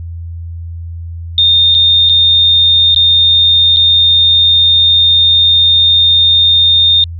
sine tone with dropouts, 3649 Hz, A#7, 38 cents flat, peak -5 dBFS, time 1.38-7.04 s, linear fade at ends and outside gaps 1 ms, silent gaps 1.745-1.749 / 2.091-2.095 / 2.947-2.961 / 3.763-3.769 s, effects added 84 Hz sine -21 dBFS peak until 7.19 s

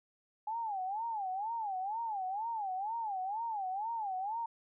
sine tone with vibrato, 830.6 Hz, G#5, in tune, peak -34 dBFS, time 0.47-4.46 s, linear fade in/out 5 ms, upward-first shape sine, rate 2.1 Hz, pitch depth 200 cents each way, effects none

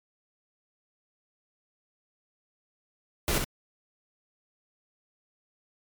pink noise with echo, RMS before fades -26 dBFS, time 3.28-3.38 s, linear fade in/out 0 ms, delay 62 ms, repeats 1, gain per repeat -4 dB, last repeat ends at 3.442 s, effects MP3 96 kbps

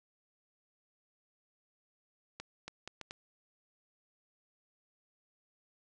accelerating click train, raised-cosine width 0.2 ms, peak -25 dBFS, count 5, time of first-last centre 2.4-3.109 s, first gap 280 ms, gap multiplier 0.7, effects resampled to 22050 Hz

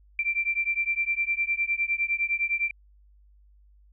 sine beating tone pair, 2349 / 2358.8 Hz, D7 / D7, 0 / +7 cents, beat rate 9.8 Hz, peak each -27 / -27 dBFS, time 0.19-2.71 s, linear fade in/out 2 ms, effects added 50 Hz sine -54 dBFS peak until 3.92 s

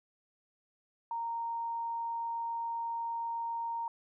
sine tone, 927 Hz, A#5, 10 cents flat, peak -33 dBFS, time 1.11-3.88 s, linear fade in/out 2 ms, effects none

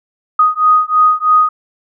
sine beating tone pair, 1244.5 / 1247.6 Hz, D#6 / D#6, 0 / +4 cents, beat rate 3.1 Hz, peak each -11 dBFS, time 0.39-1.49 s, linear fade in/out 5 ms, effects none

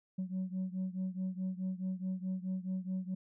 sine beating tone pair, 185 / 189.7 Hz, F#3 / F#3, 0 / +43 cents, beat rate 4.7 Hz, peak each -35 / -37 dBFS, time 0.18-3.15 s, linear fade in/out 10 ms, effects tanh soft clip ceiling -31 dBFS

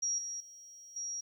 sine tone with level steps, 5670 Hz, F8, 25 cents sharp, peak -30 / -37 / -50 / -36 dBFS, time 0.02-1.21 s, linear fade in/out 10 ms, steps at 0.18 / 0.4 / 0.96 s, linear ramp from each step 5 ms, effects 11-bit

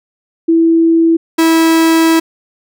sine / 45% pulse tone pair in turn, 329.6 / 326 Hz, E4 / E4, 0 / -19 cents, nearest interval unison, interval 19 cents, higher first, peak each -6 / -7 dBFS, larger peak first, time 0.48-1.17 / 1.38-2.2 s, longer second, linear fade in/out 10 ms, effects none

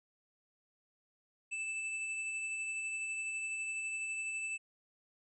square tone with tremolo, 2637 Hz, E7, in tune, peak -36 dBFS, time 1.51-4.58 s, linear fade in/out 20 ms, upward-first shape sine, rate 12 Hz, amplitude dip 25%, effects resampled to 24000 Hz

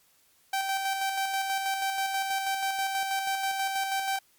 sawtooth tone with tremolo, 777 Hz, G5, 16 cents flat, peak -22 dBFS, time 0.53-4.19 s, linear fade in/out 5 ms, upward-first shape square, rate 6.2 Hz, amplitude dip 35%, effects white hiss -64 dBFS RMS until 4.38 s + MP3 96 kbps

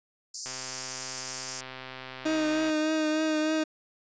pink high-pass noise, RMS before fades -34 dBFS, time 0.34-1.61 s, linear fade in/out 5 ms, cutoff 4600 Hz, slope 96 dB/octave
click train, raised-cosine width 0.3 ms, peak -24 dBFS, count 292, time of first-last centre 0.46-2.698 s, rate 130 Hz
30% pulse tone with vibrato, 311.1 Hz, D#4, in tune, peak -22 dBFS, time 2.25-3.64 s, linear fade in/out 10 ms, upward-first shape triangle, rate 3.3 Hz, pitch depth 28 cents each way
effects resampled to 16000 Hz

